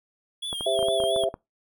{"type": "tone with vibrato", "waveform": "square", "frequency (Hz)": 3323, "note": "G#7", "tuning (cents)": 0, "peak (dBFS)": -30, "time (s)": [0.42, 1.25], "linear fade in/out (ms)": 10, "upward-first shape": "sine", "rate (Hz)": 4.4, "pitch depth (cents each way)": 76}
{"type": "clicks", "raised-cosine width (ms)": 1, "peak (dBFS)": -20, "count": 10, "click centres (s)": [0.529, 0.609, 0.791, 0.828, 0.885, 1.002, 1.038, 1.162, 1.237, 1.341]}
{"type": "harmonic tone", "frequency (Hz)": 132.6, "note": "C3", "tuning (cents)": 23, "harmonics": [3, 4, 5], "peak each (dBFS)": [-29, -29, -22], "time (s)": [0.66, 1.29], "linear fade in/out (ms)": 5}
{"effects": ["noise-tail reverb RT60 0.2 s tail -22 dB re dry"]}